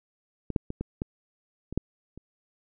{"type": "clicks", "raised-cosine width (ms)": 3, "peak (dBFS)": [-18, -11, -20, -18, -16, -24, -11, -30], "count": 8, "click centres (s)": [0.503, 0.562, 0.704, 0.81, 1.019, 1.726, 1.776, 2.176], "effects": []}